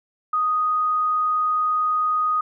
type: tone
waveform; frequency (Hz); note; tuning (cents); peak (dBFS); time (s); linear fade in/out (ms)
sine; 1244.5; D#6; 0; -18; 0.33-2.41; 5
effects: none